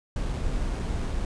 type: noise with sample-and-hold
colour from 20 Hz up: brown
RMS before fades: -28 dBFS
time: 0.16-1.25 s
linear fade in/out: 2 ms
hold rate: 7350 Hz
effects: resampled to 22050 Hz